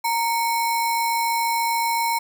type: tone with sample-and-hold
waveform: sine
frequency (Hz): 927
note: A#5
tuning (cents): -10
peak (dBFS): -19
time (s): 0.04-2.19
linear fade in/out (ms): 10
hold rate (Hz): 3150
effects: none